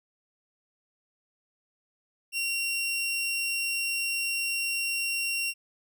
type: tone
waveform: sawtooth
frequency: 2748 Hz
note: F7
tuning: 29 cents flat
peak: -24 dBFS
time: 2.32-5.54 s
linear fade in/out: 50 ms
effects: none